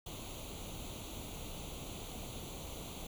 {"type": "noise with comb filter", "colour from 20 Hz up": "pink", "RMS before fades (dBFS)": -45, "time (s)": [0.06, 3.07], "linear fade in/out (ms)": 5, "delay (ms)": 0.29, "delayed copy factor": 0.8, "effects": []}